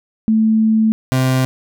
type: tone pair in turn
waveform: sine / 30% pulse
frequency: 220 / 129.98 Hz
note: A3 / C3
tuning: 0 / -11 cents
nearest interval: major sixth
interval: 911 cents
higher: first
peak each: -10 dBFS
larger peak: neither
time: 0.28-0.92 / 1.12-1.45 s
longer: first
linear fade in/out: 0 ms
effects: none